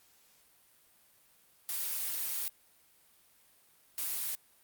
blue noise bursts at uneven times, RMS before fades -35 dBFS, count 2, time 1.69-2.48 / 3.98-4.35 s, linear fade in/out 0 ms, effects white hiss -65 dBFS RMS until 4.63 s + Opus 48 kbps

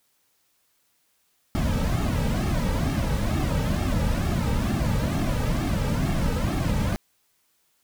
brown noise with flanger, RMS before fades -24 dBFS, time 1.55-6.96 s, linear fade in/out 0 ms, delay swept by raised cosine 2 to 2.88 ms, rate 2.2 Hz, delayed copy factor -0.75, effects white hiss -68 dBFS RMS until 7.83 s

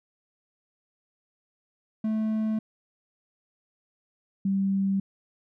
triangle / sine tone pair in turn, 218 / 194.89 Hz, A3 / G3, -16 / -10 cents, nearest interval major second, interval 194 cents, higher first, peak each -22 dBFS, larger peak neither, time 2.04-2.59 / 4.45-5 s, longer neither, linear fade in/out 5 ms, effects none

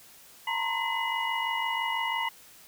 sine tone cluster, 910 / 956 / 1053 / 2026 / 2900 Hz, A#5 / A#5 / C6 / B6 / F#7, -42 / +43 / +11 / +44 / -35 cents, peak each -32 / -34 / -37 / -32 / -35 dBFS, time 0.47-2.29 s, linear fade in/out 5 ms, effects white hiss -53 dBFS RMS until 2.67 s

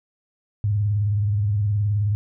sine tone with vibrato, 103.1 Hz, G#2, 12 cents flat, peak -18 dBFS, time 0.64-2.15 s, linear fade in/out 0 ms, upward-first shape sine, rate 19 Hz, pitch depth 87 cents each way, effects none

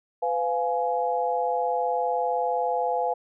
sine chord, F diminished, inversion second, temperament just, 502.9 / 698.5 / 838.1 Hz, Cb5 / F5 / Ab5, +31 / 0 / +16 cents, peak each -27 dBFS, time 0.22-3.14 s, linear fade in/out 10 ms, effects none

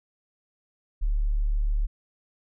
sine tone, 36.59 Hz, D1, 6 cents flat, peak -21 dBFS, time 1.01-1.87 s, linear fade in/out 20 ms, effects none

